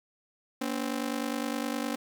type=ring-modulated tone; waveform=sawtooth; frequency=261.6 Hz; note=C4; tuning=in tune; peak=-23 dBFS; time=0.61-1.96 s; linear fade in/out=5 ms; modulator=24.9 Hz; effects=9-bit